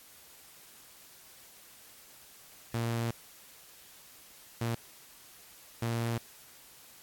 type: tone bursts at uneven times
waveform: sawtooth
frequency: 116.4 Hz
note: A#2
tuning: 2 cents flat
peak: -26 dBFS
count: 3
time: 2.74-3.11 / 4.61-4.75 / 5.82-6.18 s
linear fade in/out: 5 ms
effects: white hiss -55 dBFS RMS until 7.02 s + AAC 64 kbps